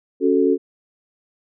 sine chord, F# minor, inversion second, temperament equal, 277.2 / 370 / 440 Hz, C#4 / F#4 / A4, 0 / 0 / 0 cents, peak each -18 dBFS, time 0.2-0.58 s, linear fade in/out 50 ms, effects none

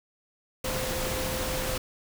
sine tone in noise, 517 Hz, C5, 21 cents flat, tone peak -34 dBFS, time 0.64-1.78 s, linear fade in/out 5 ms, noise pink, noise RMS -31 dBFS, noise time 0.64-1.78 s, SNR -6 dB, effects none

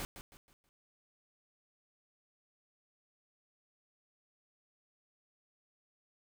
pink noise with echo, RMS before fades -40 dBFS, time 0-0.05 s, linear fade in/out 0 ms, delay 160 ms, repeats 4, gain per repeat -9 dB, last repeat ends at 0.69 s, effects none

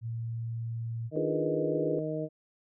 sine tone, 115.1 Hz, A#2, 22 cents flat, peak -32 dBFS, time 0.01-1.11 s, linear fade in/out 50 ms
harmonic tone, 155.56 Hz, D#3, in tune, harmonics 1 / 2 / 3 / 4, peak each -36 / -36 / -36 / -36 dBFS, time 1.11-2.29 s, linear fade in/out 50 ms
sine chord, D diminished seventh, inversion none, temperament equal, 293.7 / 349.2 / 415.3 / 493.9 Hz, D4 / F4 / Ab4 / Cb5, 0 / 0 / 0 / 0 cents, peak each -36 / -35 / -33 / -33 dBFS, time 1.16-1.99 s, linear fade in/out 2 ms
effects none

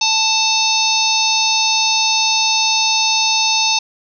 harmonic tone with a mistuned harmonic, 880 Hz, A5, in tune, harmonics 1 / 3 / 4 / 5 / 6 / 7, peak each -20 / -20 / -20 / -20 / -20 / -20 dBFS, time 0.01-3.79 s, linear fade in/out 5 ms, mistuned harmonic 4, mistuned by +78 cents, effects none

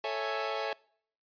sawtooth chord, A major seventh, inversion none, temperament equal, 440 / 554.4 / 659.3 / 830.6 Hz, A4 / C#5 / E5 / G#5, 0 / 0 / 0 / 0 cents, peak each -33 dBFS, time 0.04-0.73 s, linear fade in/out 2 ms, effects noise-tail reverb RT60 0.6 s tail -24 dB re dry + resampled to 11025 Hz

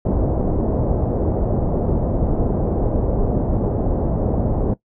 pink low-pass noise, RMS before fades -19 dBFS, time 0.05-4.74 s, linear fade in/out 5 ms, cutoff 660 Hz, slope 24 dB/octave, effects noise-tail reverb RT60 0.1 s tail -18 dB re dry

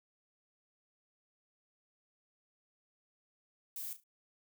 violet noise with echo, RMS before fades -42 dBFS, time 3.76-3.93 s, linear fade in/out 2 ms, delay 36 ms, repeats 3, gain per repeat -11 dB, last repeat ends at 4.038 s, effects none

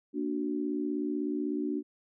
sine chord, Bb augmented, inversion none, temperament equal with one note detuned, 234 / 293.7 / 370 Hz, Bb3 / D4 / F#4, +7 / 0 / 0 cents, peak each -36 / -31 / -36 dBFS, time 0.13-1.83 s, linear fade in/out 50 ms, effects none

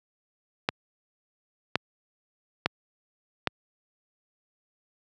clicks, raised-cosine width 0.3 ms, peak -6 dBFS, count 4, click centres 0.689 / 1.756 / 2.66 / 3.473 s, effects high-pass 100 Hz 12 dB/octave

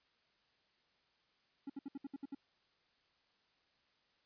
triangle tone bursts, 277.2 Hz, C#4, in tune, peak -39 dBFS, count 8, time 1.67-2.349 s, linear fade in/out 5 ms, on 28 ms, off 65 ms, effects white hiss -75 dBFS RMS until 4.25 s + resampled to 11025 Hz

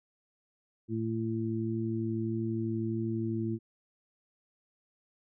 harmonic tone, 112.3 Hz, A2, 36 cents sharp, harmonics 1 / 2 / 3, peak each -34 / -34 / -34 dBFS, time 0.88-3.59 s, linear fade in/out 50 ms, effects none

